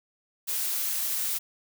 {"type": "noise", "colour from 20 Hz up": "blue", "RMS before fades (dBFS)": -29, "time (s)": [0.47, 1.39], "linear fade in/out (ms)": 20, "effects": []}